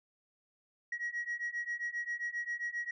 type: beating tone pair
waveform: sine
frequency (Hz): 1901 / 1908.5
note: A#6 / A#6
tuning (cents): +33 / +40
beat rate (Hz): 7.5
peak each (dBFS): -37 / -36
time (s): 0.92-2.91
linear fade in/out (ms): 5
effects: tanh soft clip ceiling -31 dBFS